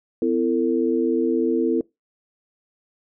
sine tone cluster, 254.6 / 334.3 / 450.9 Hz, C4 / E4 / A4, -47 / +24 / +42 cents, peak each -23 / -21 / -22 dBFS, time 0.22-1.81 s, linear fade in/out 2 ms, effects noise-tail reverb RT60 0.2 s tail -23 dB re dry

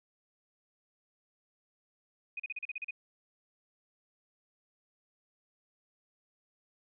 sine tone bursts, 2489 Hz, D#7, in tune, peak -35 dBFS, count 9, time 2.37-2.909 s, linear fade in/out 5 ms, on 27 ms, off 37 ms, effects none

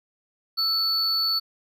triangle tone pair together, 1318.5 / 4452 Hz, E6 / C#8, 0 / +7 cents, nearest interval octave + major sixth, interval 2107 cents, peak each -32 / -20 dBFS, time 0.57-1.4 s, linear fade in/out 20 ms, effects none

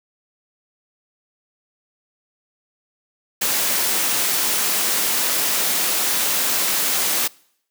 white noise, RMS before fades -20 dBFS, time 3.41-7.28 s, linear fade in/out 10 ms, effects noise-tail reverb RT60 0.7 s tail -25 dB re dry + high-pass 200 Hz 12 dB/octave

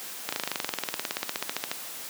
slowing click train, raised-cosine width 0.2 ms, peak -10 dBFS, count 28, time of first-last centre 0.29-1.715 s, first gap 35 ms, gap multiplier 1.03, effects white hiss -39 dBFS RMS until 2.09 s + high-pass 200 Hz 12 dB/octave

